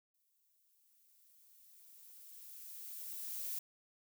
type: noise with exponential growth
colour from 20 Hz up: violet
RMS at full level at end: -40 dBFS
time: 0.14-3.59 s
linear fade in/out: 5 ms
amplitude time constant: 750 ms
effects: none